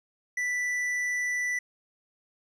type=tone with tanh clipping; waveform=triangle; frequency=1975.5 Hz; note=B6; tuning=in tune; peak=-28 dBFS; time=0.37-1.59 s; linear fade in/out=5 ms; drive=12 dB; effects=none